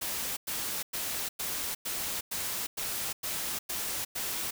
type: noise bursts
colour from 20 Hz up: white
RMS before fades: -34 dBFS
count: 10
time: 0.01-4.51 s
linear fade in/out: 10 ms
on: 360 ms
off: 100 ms
effects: none